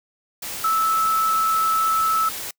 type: tone in noise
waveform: sine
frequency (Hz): 1309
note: E6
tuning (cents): -13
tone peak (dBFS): -17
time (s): 0.64-2.29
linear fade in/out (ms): 5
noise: white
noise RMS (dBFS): -31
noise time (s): 0.42-2.51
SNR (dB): +11
effects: noise-tail reverb RT60 0.1 s tail -26 dB re dry